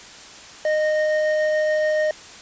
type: tone pair together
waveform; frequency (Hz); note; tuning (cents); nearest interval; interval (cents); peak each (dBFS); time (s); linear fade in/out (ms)
triangle; 615 / 1852; D#5 / A#6; -20 / -12; octave + perfect fifth; 1908; -16 / -26; 0.65-2.11; 2
effects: white hiss -41 dBFS RMS until 2.41 s + resampled to 16000 Hz